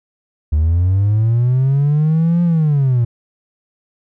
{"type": "linear two-way sweep", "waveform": "triangle", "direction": "up then down", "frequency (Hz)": [73.42, 174.61, 115.2], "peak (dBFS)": -8, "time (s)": [0.52, 3.05], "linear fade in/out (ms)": 10, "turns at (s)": 2.43, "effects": ["tanh soft clip ceiling -6 dBFS"]}